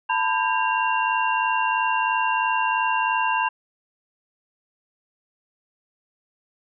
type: tone cluster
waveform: sine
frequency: 894 / 997 / 1602 / 2765 Hz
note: A5 / B5 / G6 / F7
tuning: +27 / +16 / +37 / -18 cents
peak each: -24 / -23 / -28 / -27 dBFS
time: 0.09-3.49 s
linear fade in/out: 10 ms
effects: none